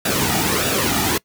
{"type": "noise with flanger", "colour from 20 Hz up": "pink", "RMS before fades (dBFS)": -19, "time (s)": [0.05, 1.18], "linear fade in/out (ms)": 5, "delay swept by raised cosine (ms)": [0.94, 1.93], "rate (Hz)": 1.6, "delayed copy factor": -0.6, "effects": ["noise-tail reverb RT60 0.1 s tail -23 dB re dry", "high-pass 80 Hz 12 dB/octave"]}